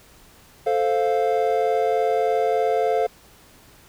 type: chord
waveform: triangle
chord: F major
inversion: first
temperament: equal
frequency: 440 / 523.3 / 698.5 Hz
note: A4 / C5 / F5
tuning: 0 / 0 / 0 cents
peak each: -20 / -22 / -20 dBFS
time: 0.66-3.07 s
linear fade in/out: 10 ms
effects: pink hiss -51 dBFS RMS until 3.88 s